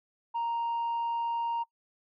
sine tone, 932.3 Hz, A#5, in tune, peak -26 dBFS, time 0.34-1.64 s, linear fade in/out 20 ms, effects noise-tail reverb RT60 0.1 s tail -23 dB re dry + tanh soft clip ceiling -27 dBFS

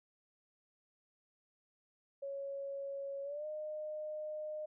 sine tone with pitch glide, 554.4 to 611.6 Hz, C#5 to D#5, 0 to -30 cents, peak -39 dBFS, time 2.22-4.66 s, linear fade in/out 10 ms, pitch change +170 cents, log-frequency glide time 3.23-3.46 s, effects none

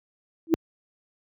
sine tone with exponential growth, 326.8 Hz, E4, 15 cents flat, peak -11 dBFS, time 0.47-0.54 s, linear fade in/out 0 ms, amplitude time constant 15 ms, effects high-pass 80 Hz 12 dB/octave

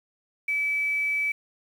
sine tone with quantisation, 2300 Hz, D7, 37 cents flat, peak -23 dBFS, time 0.48-1.32 s, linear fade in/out 5 ms, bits 8, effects none

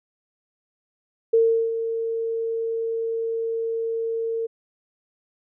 sine tone with ADSR envelope, 454.9 Hz, A#4, 42 cents flat, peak -13 dBFS, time 1.33-4.47 s, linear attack 9 ms, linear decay 370 ms, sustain -10 dB, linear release 15 ms, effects none

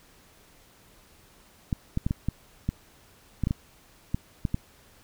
clicks, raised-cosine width 5 ms, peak -13 dBFS, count 12, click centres 1.728 / 1.974 / 2.065 / 2.109 / 2.286 / 2.69 / 3.437 / 3.471 / 3.509 / 4.145 / 4.452 / 4.544 s, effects pink hiss -57 dBFS RMS until 5.03 s

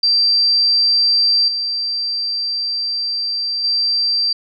sine tone with level steps, 4699 Hz, D8, in tune, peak -11 / -18 / -14 dBFS, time 0.03-4.33 s, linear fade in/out 5 ms, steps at 1.48 / 3.64 s, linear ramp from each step 2 ms, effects none

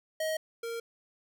square tone pair in turn, 631 / 462.9 Hz, D#5 / A#4, +24 / -12 cents, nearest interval perfect fourth, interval 536 cents, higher first, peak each -30 / -35 dBFS, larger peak first, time 0.2-0.37 / 0.63-0.8 s, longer neither, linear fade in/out 5 ms, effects none

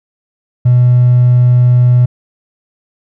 triangle tone with hard clipping, 123.47 Hz, B2, in tune, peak -5 dBFS, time 0.65-2.06 s, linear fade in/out 10 ms, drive 4 dB, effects none

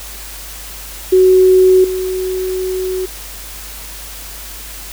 sine tone with level steps, 372.3 Hz, F#4, 11 cents sharp, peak -5 / -16 dBFS, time 1.12-3.06 s, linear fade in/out 10 ms, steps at 1.84 s, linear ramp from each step 5 ms, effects added 50 Hz sine -33 dBFS peak until 4.92 s + white hiss -31 dBFS RMS until 4.92 s

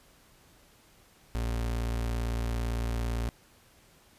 35% pulse tone, 57.8 Hz, A#1, 14 cents flat, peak -27 dBFS, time 1.35-3.29 s, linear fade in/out 0 ms, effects pink hiss -60 dBFS RMS until 4.18 s + resampled to 32000 Hz

